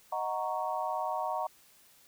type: chord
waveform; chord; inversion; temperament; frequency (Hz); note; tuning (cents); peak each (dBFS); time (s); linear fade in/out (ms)
sine; D# minor seventh; none; equal; 622.3 / 740 / 932.3 / 1108.7; D#5 / F#5 / A#5 / C#6; 0 / 0 / 0 / 0; -37 / -35 / -35 / -38; 0.12-1.47; 5
effects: white hiss -61 dBFS RMS until 2.07 s